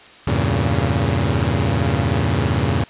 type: chord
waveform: sawtooth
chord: E diminished seventh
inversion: none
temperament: equal with one note detuned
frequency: 82.41 / 98 / 115.34 / 138.59 Hz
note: E2 / G2 / Bb2 / Db3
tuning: 0 / 0 / -18 / 0 cents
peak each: -18 dBFS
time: 0.27-2.84 s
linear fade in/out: 5 ms
effects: white hiss -43 dBFS RMS until 2.89 s + resampled to 8000 Hz